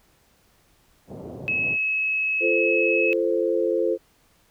pink band-pass noise, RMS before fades -37 dBFS, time 1.07-1.78 s, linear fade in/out 50 ms, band 100 to 650 Hz, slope 24 dB/octave
sine tone, 2576 Hz, E7, 41 cents flat, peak -21 dBFS, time 1.48-3.13 s, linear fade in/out 0 ms
sine chord, F major, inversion none, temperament equal with one note detuned, 343.8 / 440 / 523.3 Hz, F4 / A4 / C5, -27 / 0 / 0 cents, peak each -24 dBFS, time 2.4-3.98 s, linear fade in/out 50 ms
effects pink hiss -61 dBFS RMS until 4.5 s

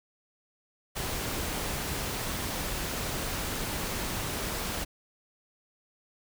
pink noise, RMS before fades -33 dBFS, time 0.95-4.85 s, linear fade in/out 20 ms, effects none

